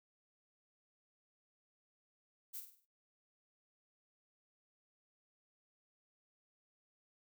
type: noise with echo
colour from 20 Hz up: violet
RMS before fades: -45 dBFS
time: 2.53-2.61 s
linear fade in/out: 20 ms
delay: 50 ms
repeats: 5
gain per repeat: -7 dB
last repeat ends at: 2.86 s
effects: noise-tail reverb RT60 0.2 s tail -17 dB re dry